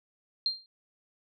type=tone with exponential decay; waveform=sine; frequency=4186 Hz; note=C8; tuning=in tune; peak=-22 dBFS; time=0.46-0.66 s; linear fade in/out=1 ms; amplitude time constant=43 ms; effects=none